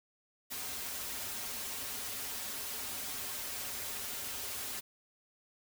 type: noise with comb filter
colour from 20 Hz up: white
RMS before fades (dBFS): -40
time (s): 0.5-4.81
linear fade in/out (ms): 20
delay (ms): 6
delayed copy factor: -0.95
effects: none